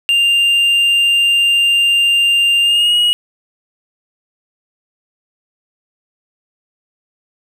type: tone with pitch glide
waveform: triangle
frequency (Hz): 2794 to 2896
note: F7 to F#7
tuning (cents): 0 to -38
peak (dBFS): -8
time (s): 0.09-3.13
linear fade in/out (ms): 0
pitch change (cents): +62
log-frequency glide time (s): 2.62-2.97
effects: none